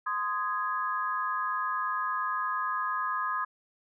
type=chord; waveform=sine; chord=Ab major; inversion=first; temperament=equal with one note detuned; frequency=1035.7 / 1244.5 / 1661.2 Hz; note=C6 / Eb6 / Ab6; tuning=-18 / 0 / 0 cents; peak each=-32 / -31 / -35 dBFS; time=0.06-3.45 s; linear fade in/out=10 ms; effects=none